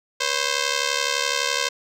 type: ring-modulated tone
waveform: 5% pulse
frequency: 523.3 Hz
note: C5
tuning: in tune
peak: -6 dBFS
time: 0.2-1.69 s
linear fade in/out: 10 ms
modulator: 35.9 Hz
effects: low-pass 9000 Hz 12 dB/octave